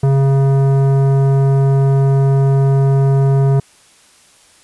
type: tone with tanh clipping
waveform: sine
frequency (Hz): 136.7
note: C#3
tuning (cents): -24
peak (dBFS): -11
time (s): 0.03-3.6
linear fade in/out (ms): 5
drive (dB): 14
effects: white hiss -48 dBFS RMS until 4.63 s + resampled to 24000 Hz